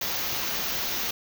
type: band-stop noise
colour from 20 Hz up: white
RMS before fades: -29 dBFS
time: 0.01-1.11 s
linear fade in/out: 5 ms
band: 6700 to 13000 Hz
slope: 96 dB/octave
effects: none